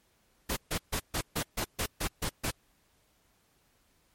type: noise bursts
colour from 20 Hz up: pink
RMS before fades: -31 dBFS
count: 10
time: 0.49-2.51 s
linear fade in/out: 10 ms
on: 76 ms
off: 140 ms
effects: pink hiss -69 dBFS RMS until 4.14 s + MP3 64 kbps